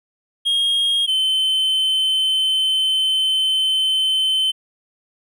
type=tone pair in turn; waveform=triangle; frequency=3253 / 3070 Hz; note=G#7 / G7; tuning=-37 / -37 cents; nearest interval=minor second; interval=100 cents; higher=first; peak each=-14 dBFS; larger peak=neither; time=0.45-1.07 / 1.07-4.52 s; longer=second; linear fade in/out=20 ms; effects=none